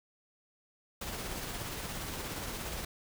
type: noise with tremolo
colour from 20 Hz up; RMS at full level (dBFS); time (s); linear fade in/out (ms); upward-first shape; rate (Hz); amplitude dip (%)
pink; -38; 1.01-2.85; 5; sine; 17; 30
effects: none